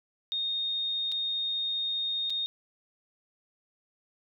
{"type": "tone with dropouts", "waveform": "sine", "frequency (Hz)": 3695, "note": "A#7", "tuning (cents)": -16, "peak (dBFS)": -28, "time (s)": [0.32, 2.46], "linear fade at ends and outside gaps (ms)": 0, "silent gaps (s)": [[1.117, 1.121], [2.298, 2.303]], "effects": []}